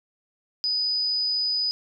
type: tone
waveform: sine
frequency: 4978 Hz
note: D#8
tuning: in tune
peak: -22 dBFS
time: 0.64-1.71 s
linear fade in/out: 0 ms
effects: none